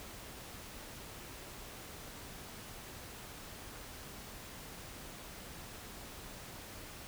silence, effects pink hiss -49 dBFS RMS until 7.07 s

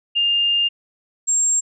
sine tone pair in turn, 2810 / 7467 Hz, F7 / A#8, +10 / +2 cents, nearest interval octave + perfect fourth, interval 1692 cents, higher second, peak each -15 / -15 dBFS, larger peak neither, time 0.15-0.69 / 1.27-1.61 s, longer first, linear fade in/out 20 ms, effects none

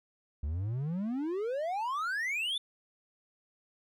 triangle exponential sweep, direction up, 68.5 to 3595 Hz, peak -29 dBFS, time 0.43-2.58 s, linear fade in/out 5 ms, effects none

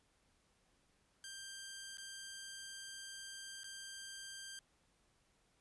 10% pulse tone with dropouts, 1582 Hz, G6, 15 cents sharp, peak -39 dBFS, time 1.24-4.59 s, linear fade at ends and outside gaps 1 ms, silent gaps 1.972-1.982 / 3.634-3.642 s, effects pink hiss -75 dBFS RMS until 5.6 s + resampled to 24000 Hz

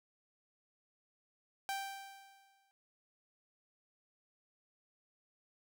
sawtooth tone with exponential decay, 784 Hz, G5, in tune, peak -31 dBFS, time 1.69-2.71 s, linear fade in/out 0 ms, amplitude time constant 220 ms, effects none

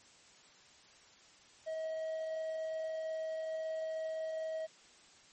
triangle tone, 638 Hz, D#5, 43 cents sharp, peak -34 dBFS, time 1.66-4.67 s, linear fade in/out 20 ms, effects white hiss -61 dBFS RMS until 5.32 s + MP3 32 kbps

